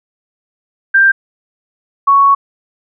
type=tone pair in turn; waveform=sine; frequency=1581 / 1112.1 Hz; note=G6 / C#6; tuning=+14 / +5 cents; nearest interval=tritone; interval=609 cents; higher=first; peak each=-5 dBFS; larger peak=neither; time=0.94-1.12 / 2.07-2.35 s; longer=second; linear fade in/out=10 ms; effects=none